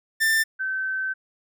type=tone pair in turn; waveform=45% pulse / sine; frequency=1785 / 1538.7 Hz; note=A6 / G6; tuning=+24 / -33 cents; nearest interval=minor third; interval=257 cents; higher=first; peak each=-18 / -24 dBFS; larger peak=first; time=0.2-0.44 / 0.59-1.14 s; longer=second; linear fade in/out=20 ms; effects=none